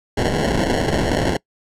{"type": "noise with sample-and-hold", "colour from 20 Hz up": "white", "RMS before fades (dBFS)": -19, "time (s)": [0.17, 1.37], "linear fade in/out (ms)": 5, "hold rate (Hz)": 1225, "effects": ["noise-tail reverb RT60 0.1 s tail -24 dB re dry", "low-pass 8000 Hz 12 dB/octave"]}